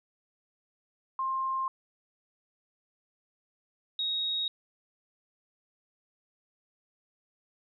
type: tone pair in turn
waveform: sine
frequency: 1058 / 3770 Hz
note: C6 / A#7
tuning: +19 / +19 cents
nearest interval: octave + minor seventh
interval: 2200 cents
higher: second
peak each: -28 dBFS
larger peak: neither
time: 1.19-1.68 / 3.99-4.48 s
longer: neither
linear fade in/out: 2 ms
effects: none